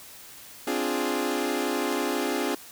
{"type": "chord", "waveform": "sawtooth", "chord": "D half-diminished seventh", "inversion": "third", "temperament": "equal", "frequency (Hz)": [261.6, 293.7, 349.2, 415.3], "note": ["C4", "D4", "F4", "Ab4"], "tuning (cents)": [0, 0, 0, 0], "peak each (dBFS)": -27, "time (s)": [0.67, 2.55], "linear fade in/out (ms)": 5, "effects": ["white hiss -46 dBFS RMS until 2.71 s"]}